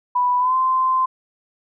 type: tone with pitch glide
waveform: sine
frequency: 987.8 to 1037.5 Hz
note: B5 to C6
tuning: 0 to -15 cents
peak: -15 dBFS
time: 0.15-1.06 s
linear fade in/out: 10 ms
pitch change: +85 cents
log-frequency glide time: 0.39-0.55 s
effects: none